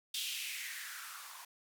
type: noise with band-pass filter sweep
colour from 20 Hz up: violet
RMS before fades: -43 dBFS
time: 0.14-1.45 s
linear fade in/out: 5 ms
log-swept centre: 3400 to 920 Hz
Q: 4.2
effects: none